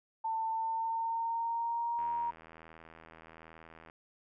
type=tone with pitch glide; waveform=sine; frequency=894 to 942.2 Hz; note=A5 to A#5; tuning=+27 to +18 cents; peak=-31 dBFS; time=0.24-2.31 s; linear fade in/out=10 ms; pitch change=+91 cents; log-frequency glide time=0.5-2.02 s
type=click train; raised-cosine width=0.5 ms; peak=-37 dBFS; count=156; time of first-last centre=1.99-3.899 s; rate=81.2 Hz
effects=none